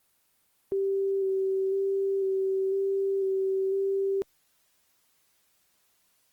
sine tone with vibrato, 387.4 Hz, G4, 20 cents flat, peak -24 dBFS, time 0.72-4.22 s, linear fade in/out 0 ms, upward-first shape square, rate 1 Hz, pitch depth 15 cents each way, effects white hiss -69 dBFS RMS until 6.32 s + Opus 24 kbps

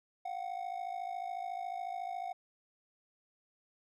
triangle ring-modulated tone, 735 Hz, F#5, 12 cents flat, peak -32 dBFS, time 0.25-2.33 s, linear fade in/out 5 ms, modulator 27 Hz, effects none

